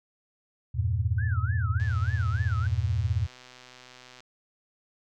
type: chord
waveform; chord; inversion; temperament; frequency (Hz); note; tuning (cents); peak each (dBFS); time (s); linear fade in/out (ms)
sine; E diminished; none; equal; 82.41 / 98 / 116.54; E2 / G2 / Bb2; 0 / 0 / 0; -28; 0.74-3.27; 20
type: tone with vibrato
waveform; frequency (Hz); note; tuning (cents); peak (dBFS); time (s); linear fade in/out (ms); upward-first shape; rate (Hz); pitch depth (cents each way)
sine; 1489; F#6; +11; -36; 1.18-2.67; 5; sine; 3.4; 280
type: click train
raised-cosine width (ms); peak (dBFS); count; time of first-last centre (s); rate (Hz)
0.2; -31; 304; 1.8-4.205; 126
effects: none